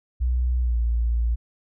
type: tone with pitch glide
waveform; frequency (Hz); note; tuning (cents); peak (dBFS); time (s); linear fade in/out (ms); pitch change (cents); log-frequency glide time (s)
sine; 61.74 to 57.94; B1 to A#1; 0 to -10; -19; 0.2-1.36; 20; -110; 0.6-0.78
effects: none